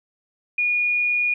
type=tone; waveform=sine; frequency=2443 Hz; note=D#7; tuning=32 cents flat; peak=-18 dBFS; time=0.58-1.34 s; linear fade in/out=5 ms; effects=none